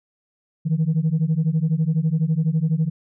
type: beating tone pair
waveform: sine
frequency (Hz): 153.4 / 165.4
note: D#3 / E3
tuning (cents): -24 / +6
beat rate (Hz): 12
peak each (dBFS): -19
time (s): 0.65-2.9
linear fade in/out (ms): 20
effects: tanh soft clip ceiling -13 dBFS